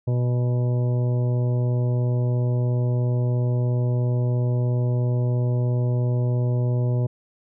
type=harmonic tone with a mistuned harmonic; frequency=123 Hz; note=B2; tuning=7 cents flat; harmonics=1 / 2 / 3 / 4 / 5 / 7 / 8; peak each=-19 / -34 / -33 / -35 / -36 / -46 / -49 dBFS; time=0.07-7.07 s; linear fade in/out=10 ms; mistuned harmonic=7; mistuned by=-16 cents; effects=none